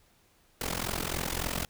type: noise with amplitude modulation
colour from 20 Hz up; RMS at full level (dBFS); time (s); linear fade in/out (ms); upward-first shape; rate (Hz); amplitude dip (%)
pink; -29; 0.61-1.65; 2; sine; 43.5; 90
effects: pink hiss -65 dBFS RMS until 1.69 s